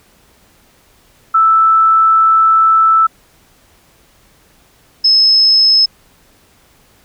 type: tone pair in turn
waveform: sine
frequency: 1318.5 / 5189 Hz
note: E6 / E8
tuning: 0 / -28 cents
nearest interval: 2 octaves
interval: 2372 cents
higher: second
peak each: -6 dBFS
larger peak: neither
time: 1.34-3.07 / 5.04-5.86 s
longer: first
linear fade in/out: 10 ms
effects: pink hiss -50 dBFS RMS until 7.04 s